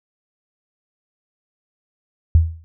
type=tone with exponential decay; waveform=sine; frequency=81.6 Hz; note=E2; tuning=17 cents flat; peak=-5 dBFS; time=2.35-2.64 s; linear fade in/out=0 ms; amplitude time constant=61 ms; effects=none